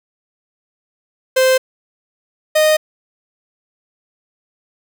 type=tone pair in turn; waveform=45% pulse; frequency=520 / 618.4 Hz; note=C5 / D#5; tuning=-11 / -11 cents; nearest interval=minor third; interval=300 cents; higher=second; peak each=-10 dBFS; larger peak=neither; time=1.36-1.58 / 2.55-2.77 s; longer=neither; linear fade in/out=10 ms; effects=none